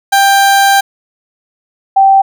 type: tone pair in turn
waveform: 30% pulse / sine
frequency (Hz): 790 / 779.1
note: G5 / G5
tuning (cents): +13 / -11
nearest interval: unison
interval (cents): 24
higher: first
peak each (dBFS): -3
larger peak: neither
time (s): 0.12-0.81 / 1.96-2.22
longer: first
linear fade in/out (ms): 10
effects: none